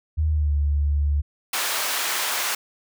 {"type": "tone with pitch glide", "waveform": "sine", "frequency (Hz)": [77.78, 72.57], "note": ["D#2", "D2"], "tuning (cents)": [0, -20], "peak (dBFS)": -18, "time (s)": [0.17, 1.22], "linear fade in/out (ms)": 20, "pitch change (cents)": -120, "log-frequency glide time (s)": [0.29, 0.53]}
{"type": "high-pass noise", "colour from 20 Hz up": "pink", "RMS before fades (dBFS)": -25, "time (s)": [1.53, 2.55], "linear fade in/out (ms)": 5, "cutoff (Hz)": 960, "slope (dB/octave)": 12}
{"effects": []}